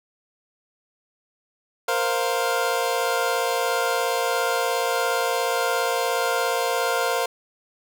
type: chord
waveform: 25% pulse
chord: Bb suspended second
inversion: none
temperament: equal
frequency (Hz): 466.2 / 523.3 / 698.5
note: Bb4 / C5 / F5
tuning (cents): 0 / 0 / 0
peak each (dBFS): -22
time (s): 1.88-7.26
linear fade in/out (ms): 5
effects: none